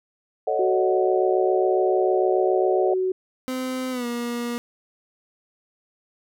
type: chord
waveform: sine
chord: D# half-diminished seventh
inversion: second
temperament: equal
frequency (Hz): 440 / 554.4 / 622.3 / 740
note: A4 / C#5 / D#5 / F#5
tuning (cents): 0 / 0 / 0 / 0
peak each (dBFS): -26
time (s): 0.47-2.94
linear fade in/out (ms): 5
type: tone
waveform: sine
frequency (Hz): 373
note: F#4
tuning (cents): +14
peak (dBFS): -20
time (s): 0.59-3.12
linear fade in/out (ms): 5
type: tone with pitch glide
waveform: 30% pulse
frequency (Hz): 257.4 to 238.8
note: C4 to A#3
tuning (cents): -28 to +42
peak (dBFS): -23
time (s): 3.48-4.58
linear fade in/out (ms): 0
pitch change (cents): -130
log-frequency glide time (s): 3.91-4.06
effects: none